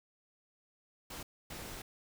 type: noise bursts at uneven times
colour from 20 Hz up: pink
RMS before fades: -45 dBFS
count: 2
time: 1.1-1.23 / 1.5-1.82 s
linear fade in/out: 5 ms
effects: none